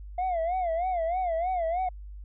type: tone with vibrato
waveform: sine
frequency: 698.5 Hz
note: F5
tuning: in tune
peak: -23 dBFS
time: 0.18-1.89 s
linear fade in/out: 5 ms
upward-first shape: sine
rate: 3.2 Hz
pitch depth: 130 cents each way
effects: tanh soft clip ceiling -24 dBFS + added 50 Hz sine -39 dBFS peak until 2.24 s